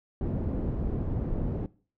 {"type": "low-pass noise", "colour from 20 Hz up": "pink", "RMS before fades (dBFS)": -30, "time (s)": [0.21, 1.66], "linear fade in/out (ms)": 2, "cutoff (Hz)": 340, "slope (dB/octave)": 12, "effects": ["noise-tail reverb RT60 0.4 s tail -20 dB re dry"]}